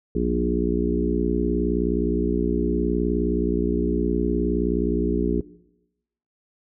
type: harmonic tone with a mistuned harmonic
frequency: 59.3 Hz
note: A#1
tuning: 30 cents sharp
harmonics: 1 / 3 / 4 / 5 / 6 / 7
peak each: -27 / -27 / -27 / -27 / -27 / -27 dBFS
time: 0.15-5.41 s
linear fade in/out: 5 ms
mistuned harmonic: 3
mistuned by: -17 cents
effects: noise-tail reverb RT60 0.9 s tail -19 dB re dry